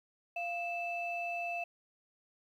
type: tone pair together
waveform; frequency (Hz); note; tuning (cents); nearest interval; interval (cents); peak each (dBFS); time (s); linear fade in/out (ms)
sine; 693.4 / 2637; F5 / E7; -13 / 0; octave + major seventh; 2313; -36 / -37; 0.36-1.64; 5
effects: tanh soft clip ceiling -27 dBFS + 11-bit